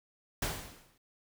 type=noise with exponential decay; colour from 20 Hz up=pink; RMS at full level=-31 dBFS; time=0.42-0.98 s; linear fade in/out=5 ms; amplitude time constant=120 ms; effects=none